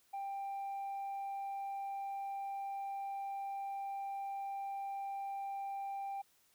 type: tone with tanh clipping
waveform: sine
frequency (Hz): 790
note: G5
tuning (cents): +13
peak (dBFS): -39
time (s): 0.13-6.22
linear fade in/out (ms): 10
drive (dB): 1
effects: white hiss -71 dBFS RMS until 6.54 s